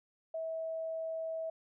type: tone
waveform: sine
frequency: 648 Hz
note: E5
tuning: 30 cents flat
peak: -35 dBFS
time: 0.34-1.5 s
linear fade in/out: 5 ms
effects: none